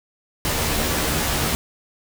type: noise with comb filter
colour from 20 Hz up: pink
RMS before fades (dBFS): -22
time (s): 0.45-1.55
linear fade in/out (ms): 0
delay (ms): 13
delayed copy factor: +0.7
effects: none